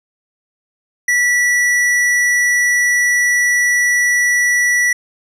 sine tone with tanh clipping, 1950 Hz, B6, 23 cents flat, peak -13 dBFS, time 1.08-4.93 s, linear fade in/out 5 ms, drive 14 dB, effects resampled to 32000 Hz

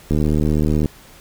click train, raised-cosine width 3 ms, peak -6 dBFS, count 58, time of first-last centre 0.11-0.858 s, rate 76.2 Hz, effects pink hiss -45 dBFS RMS until 1.2 s

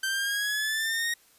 sawtooth exponential sweep, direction up, 1552 to 1878 Hz, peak -23 dBFS, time 0.03-1.14 s, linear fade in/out 5 ms, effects white hiss -60 dBFS RMS until 1.38 s + resampled to 32000 Hz

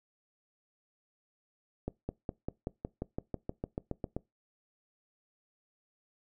accelerating click train, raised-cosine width 2 ms, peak -21 dBFS, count 15, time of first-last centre 1.88-4.165 s, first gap 210 ms, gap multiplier 0.96, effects noise-tail reverb RT60 0.2 s tail -22 dB re dry

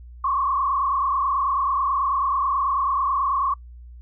sine tone with frequency modulation, 1101 Hz, C#6, 12 cents flat, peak -19 dBFS, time 0.24-3.54 s, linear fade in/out 5 ms, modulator 29.2 Hz, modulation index 2, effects noise-tail reverb RT60 0.1 s tail -25 dB re dry + added 60 Hz sine -39 dBFS peak until 4.01 s

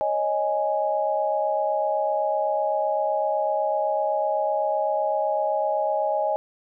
sine chord, C# suspended second, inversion none, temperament equal, 554.4 / 622.3 / 830.6 Hz, C#5 / D#5 / G#5, 0 / 0 / 0 cents, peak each -28 / -24 / -25 dBFS, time 0.01-6.36 s, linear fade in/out 0 ms, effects none

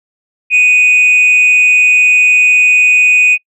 sine tone with frequency modulation, 2489 Hz, D#7, in tune, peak -3 dBFS, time 0.5-3.38 s, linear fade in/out 50 ms, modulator 246 Hz, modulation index 0.27, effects noise-tail reverb RT60 0.1 s tail -25 dB re dry + tanh soft clip ceiling -3 dBFS

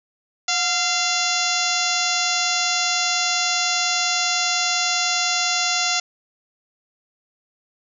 harmonic tone with a mistuned harmonic, 690 Hz, F5, 21 cents flat, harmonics 1 / 2 / 3 / 4 / 5 / 6 / 7 / 8 / 9 / 10, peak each -28 / -28 / -28 / -28 / -28 / -28 / -28 / -28 / -28 / -28 dBFS, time 0.48-6 s, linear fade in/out 5 ms, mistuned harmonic 1, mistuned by +84 cents, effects none

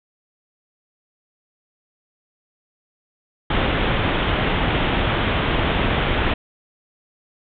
pink low-pass noise, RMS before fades -20 dBFS, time 3.5-6.34 s, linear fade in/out 5 ms, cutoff 3600 Hz, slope 96 dB/octave, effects none

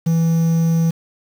triangle tone with quantisation, 164.81 Hz, E3, in tune, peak -11 dBFS, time 0.06-0.91 s, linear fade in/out 10 ms, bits 6, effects none

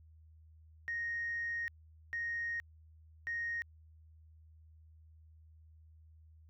sine tone bursts at uneven times, 1864.7 Hz, A#6, in tune, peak -34 dBFS, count 3, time 0.88-1.68 / 2.13-2.6 / 3.27-3.62 s, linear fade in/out 0 ms, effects tanh soft clip ceiling -30 dBFS + added 79 Hz sine -57 dBFS peak until 6.49 s

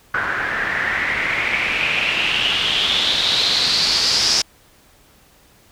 white noise with low-pass filter sweep, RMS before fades -19 dBFS, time 0.14-4.42 s, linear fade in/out 5 ms, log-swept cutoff 1500 to 5300 Hz, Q 5.6, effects pink hiss -52 dBFS RMS until 5.71 s

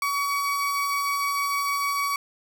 35% pulse tone pair together, 1132.3 / 2258 Hz, C#6 / C#7, +36 / +31 cents, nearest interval octave, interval 1195 cents, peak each -22 / -33 dBFS, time 0.02-2.16 s, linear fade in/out 2 ms, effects none

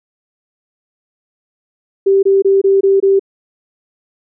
sine tone bursts, 390.8 Hz, G4, 5 cents flat, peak -7 dBFS, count 6, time 2.06-3.195 s, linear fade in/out 10 ms, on 170 ms, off 23 ms, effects none

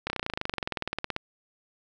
slowing click train, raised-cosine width 0.3 ms, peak -13 dBFS, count 26, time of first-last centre 0.07-1.164 s, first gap 30 ms, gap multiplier 1.03, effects none

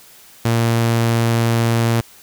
sawtooth tone, 115.8 Hz, A#2, 11 cents flat, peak -10 dBFS, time 0.45-2.01 s, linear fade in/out 5 ms, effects white hiss -45 dBFS RMS until 2.22 s

